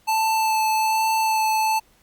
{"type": "tone with vibrato", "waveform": "square", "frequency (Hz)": 879, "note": "A5", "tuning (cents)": -2, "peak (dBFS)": -19, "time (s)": [0.07, 1.8], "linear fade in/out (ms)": 20, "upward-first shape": "sine", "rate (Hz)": 1.2, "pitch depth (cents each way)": 12, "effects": ["pink hiss -59 dBFS RMS until 2.02 s", "Opus 48 kbps"]}